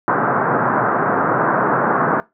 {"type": "band-pass noise", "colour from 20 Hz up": "white", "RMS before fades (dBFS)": -17, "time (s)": [0.08, 2.2], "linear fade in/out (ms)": 0, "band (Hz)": [120, 1500], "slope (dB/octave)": 48, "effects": ["noise-tail reverb RT60 0.2 s tail -20 dB re dry"]}